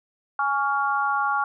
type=chord; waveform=sine; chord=Db major; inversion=second; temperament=equal with one note detuned; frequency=830.6 / 1124.2 / 1396.9 Hz; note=Ab5 / Db6 / F6; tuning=0 / +24 / 0 cents; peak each=-25 dBFS; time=0.39-1.44 s; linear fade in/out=2 ms; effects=none